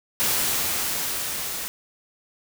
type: noise with level ramp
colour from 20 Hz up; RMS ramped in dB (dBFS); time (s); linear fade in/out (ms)
white; -22 to -31; 0.2-1.68; 0
effects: none